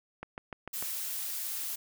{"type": "click train", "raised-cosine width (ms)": 0.5, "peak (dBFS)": -24, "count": 5, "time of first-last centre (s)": [0.23, 0.825], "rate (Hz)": 6.72}
{"type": "noise", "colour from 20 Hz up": "blue", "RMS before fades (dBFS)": -36, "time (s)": [0.73, 1.76], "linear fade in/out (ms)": 10}
{"effects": []}